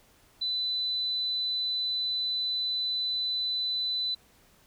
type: tone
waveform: sine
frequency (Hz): 4000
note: B7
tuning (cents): +21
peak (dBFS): -27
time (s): 0.41-4.15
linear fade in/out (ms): 10
effects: pink hiss -61 dBFS RMS until 4.66 s